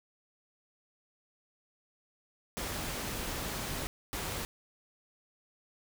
pink noise bursts at uneven times, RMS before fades -37 dBFS, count 2, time 2.57-3.87 / 4.13-4.45 s, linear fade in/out 0 ms, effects none

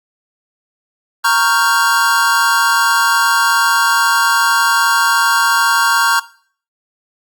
square chord, G half-diminished seventh, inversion first, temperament equal, 932.3 / 1108.7 / 1396.9 / 1568 Hz, Bb5 / Db6 / F6 / G6, 0 / 0 / 0 / 0 cents, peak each -17 dBFS, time 1.24-6.2 s, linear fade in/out 10 ms, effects noise-tail reverb RT60 0.5 s tail -19 dB re dry + Opus 48 kbps

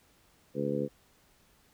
harmonic tone, 71.4 Hz, D2, 48 cents flat, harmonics 2 / 3 / 4 / 5 / 6 / 7, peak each -37 / -35 / -36 / -38 / -36 / -34 dBFS, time 0.54-0.89 s, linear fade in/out 50 ms, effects pink hiss -65 dBFS RMS until 1.73 s

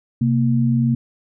sine tone pair together, 130.2 / 231.7 Hz, C3 / A#3, -8 / -10 cents, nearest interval minor seventh, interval 998 cents, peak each -17 dBFS, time 0.21-0.95 s, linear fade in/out 5 ms, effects none

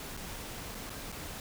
pink noise with dropouts, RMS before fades -42 dBFS, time 0-1.4 s, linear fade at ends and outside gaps 1 ms, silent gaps 0.167-0.173 / 0.747-0.751 / 0.896-0.902 / 1.119-1.124 s, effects none

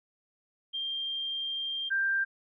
sine tone pair in turn, 3186 / 1582.5 Hz, G7 / G6, +27 / +16 cents, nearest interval octave, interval 1211 cents, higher first, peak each -31 / -25 dBFS, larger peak second, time 0.73-1.9 / 1.9-2.25 s, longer first, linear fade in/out 20 ms, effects none

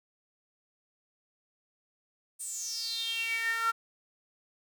sawtooth tone with high-pass filter sweep, 456.5 Hz, A#4, 36 cents flat, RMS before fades -33 dBFS, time 2.39-3.72 s, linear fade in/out 20 ms, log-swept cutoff 8900 to 1300 Hz, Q 8.8, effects none

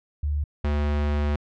sine / square tone pair in turn, 73.42 / 73.42 Hz, D2 / D2, 0 / 0 cents, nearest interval unison, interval 0 cents, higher neither, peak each -22 / -22 dBFS, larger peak neither, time 0.23-0.44 / 0.64-1.36 s, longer second, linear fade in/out 5 ms, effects low-pass 3000 Hz 12 dB/octave

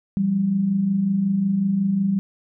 sine tone pair together, 171.13 / 196.6 Hz, F3 / G3, -35 / +5 cents, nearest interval major second, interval 240 cents, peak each -27 / -18 dBFS, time 0.17-2.19 s, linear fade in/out 0 ms, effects none

